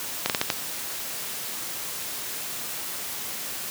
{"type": "slowing click train", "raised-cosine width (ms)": 0.2, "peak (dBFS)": -4, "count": 5, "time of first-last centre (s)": [0.26, 0.502], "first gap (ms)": 38, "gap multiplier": 1.32, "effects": ["white hiss -33 dBFS RMS until 3.7 s", "high-pass 100 Hz 12 dB/octave"]}